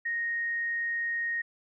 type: tone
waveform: sine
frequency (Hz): 1864.7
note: A#6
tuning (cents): 0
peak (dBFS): -28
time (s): 0.05-1.42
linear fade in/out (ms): 10
effects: none